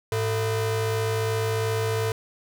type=ring-modulated tone; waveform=45% pulse; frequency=277.2 Hz; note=C#4; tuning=in tune; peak=-20 dBFS; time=0.12-2.12 s; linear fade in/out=2 ms; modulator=170 Hz; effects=none